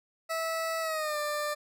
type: tone with pitch glide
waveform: 20% pulse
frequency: 652 to 594.4 Hz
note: E5 to D5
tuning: -19 to +21 cents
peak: -25 dBFS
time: 0.29-1.55 s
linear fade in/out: 20 ms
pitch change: -160 cents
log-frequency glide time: 0.81-1.18 s
effects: none